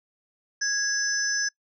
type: tone cluster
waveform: sine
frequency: 1657 / 5240 / 6040 Hz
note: G#6 / E8 / F#8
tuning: -4 / -11 / +35 cents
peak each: -26 / -29 / -29 dBFS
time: 0.61-1.49 s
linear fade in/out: 10 ms
effects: noise-tail reverb RT60 0.1 s tail -23 dB re dry